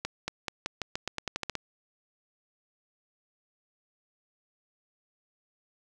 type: accelerating click train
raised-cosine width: 0.2 ms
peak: -14 dBFS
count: 13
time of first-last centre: 0.05-1.553 s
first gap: 230 ms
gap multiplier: 0.88
effects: none